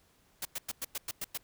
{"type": "noise bursts", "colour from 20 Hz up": "white", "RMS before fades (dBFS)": -36, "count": 8, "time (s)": [0.42, 1.376], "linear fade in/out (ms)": 5, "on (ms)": 32, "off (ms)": 100, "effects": ["pink hiss -67 dBFS RMS until 1.43 s"]}